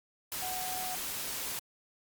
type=tone in noise; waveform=sine; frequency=740 Hz; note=F#5; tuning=in tune; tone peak=-38 dBFS; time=0.42-0.95 s; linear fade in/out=0 ms; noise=white; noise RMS=-37 dBFS; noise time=0.32-1.59 s; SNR=-4 dB; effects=Opus 48 kbps